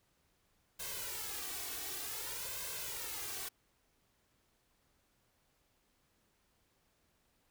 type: noise with flanger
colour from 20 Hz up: white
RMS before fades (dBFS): -42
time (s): 0.79-3.49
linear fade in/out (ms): 10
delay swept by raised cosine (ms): 1.9 to 2.71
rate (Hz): 0.54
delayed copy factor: +0.8
effects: pink hiss -75 dBFS RMS until 7.5 s